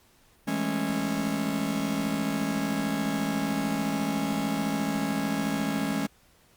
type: chord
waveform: 45% pulse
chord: A major seventh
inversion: second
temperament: just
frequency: 165 / 206.2 / 220 / 275 Hz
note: E3 / G#3 / A3 / C#4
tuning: +2 / -12 / 0 / -14 cents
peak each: -35 / -31 / -34 / -30 dBFS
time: 0.47-6.07 s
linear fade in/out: 10 ms
effects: pink hiss -61 dBFS RMS until 6.56 s + Opus 48 kbps